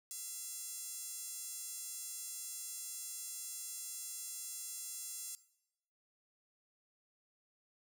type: tone with high-pass filter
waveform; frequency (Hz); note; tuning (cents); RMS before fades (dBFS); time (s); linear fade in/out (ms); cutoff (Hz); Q
sawtooth; 678; E5; +49; -45; 0.11-5.35; 0; 7700; 2
effects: noise-tail reverb RT60 0.8 s tail -18 dB re dry